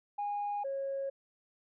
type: tone pair in turn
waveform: sine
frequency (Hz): 820 / 546.9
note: G#5 / C#5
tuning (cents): -22 / -23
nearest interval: perfect fifth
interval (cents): 701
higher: first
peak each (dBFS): -31 / -32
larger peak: first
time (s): 0.18-0.64 / 0.64-1.1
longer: neither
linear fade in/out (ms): 10
effects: tanh soft clip ceiling -29 dBFS